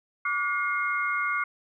sine tone cluster, 1158 / 1436 / 2138 Hz, D6 / F6 / C7, -25 / +48 / +37 cents, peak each -29 dBFS, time 0.25-1.44 s, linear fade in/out 5 ms, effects none

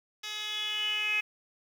10% pulse tone with band-pass filter sweep, 423.2 Hz, G#4, 33 cents sharp, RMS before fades -32 dBFS, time 0.23-1.21 s, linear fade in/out 10 ms, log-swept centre 4100 to 2500 Hz, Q 8.7, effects 9-bit

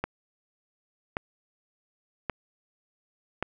click train, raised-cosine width 0.5 ms, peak -13 dBFS, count 4, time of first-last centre 0.04-3.426 s, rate 0.886 Hz, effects none

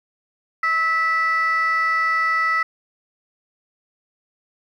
sine tone pair together, 1300 / 1966.5 Hz, E6 / B6, -24 / -8 cents, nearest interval perfect fifth, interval 716 cents, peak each -18 dBFS, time 0.63-2.63 s, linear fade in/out 5 ms, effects tanh soft clip ceiling -13 dBFS + 9-bit

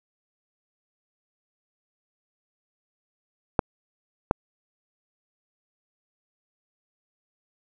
clicks, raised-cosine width 1 ms, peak -4 dBFS, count 2, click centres 3.592 / 4.311 s, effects none

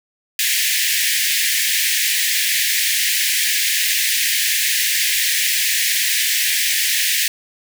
pink high-pass noise, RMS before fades -18 dBFS, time 0.39-7.28 s, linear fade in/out 2 ms, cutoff 1700 Hz, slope 96 dB/octave, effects none

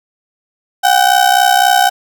35% pulse ring-modulated tone, 759 Hz, F#5, 44 cents sharp, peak -3 dBFS, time 0.83-1.9 s, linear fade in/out 20 ms, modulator 31.9 Hz, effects none

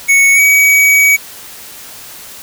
square tone with pitch glide, 2217 to 2265 Hz, C#7 to C#7, 0 to +37 cents, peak -6 dBFS, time 0.08-1.17 s, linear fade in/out 20 ms, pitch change +37 cents, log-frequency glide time 0.34-0.4 s, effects white hiss -32 dBFS RMS until 2.42 s

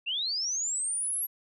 sine linear sweep, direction up, 2637 to 11610 Hz, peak -28 dBFS, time 0.06-1.27 s, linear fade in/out 20 ms, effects none

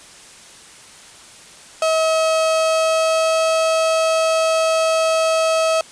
35% pulse tone with pitch glide, 641 to 645.1 Hz, E5 to E5, -49 to -38 cents, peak -13 dBFS, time 1.82-5.81 s, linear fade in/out 2 ms, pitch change +11 cents, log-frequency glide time 2.47-3.43 s, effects white hiss -42 dBFS RMS until 5.91 s + resampled to 22050 Hz

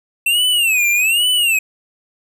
square tone with vibrato, 2670 Hz, E7, 22 cents sharp, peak -13 dBFS, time 0.26-1.59 s, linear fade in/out 5 ms, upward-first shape sine, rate 1.2 Hz, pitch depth 200 cents each way, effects none

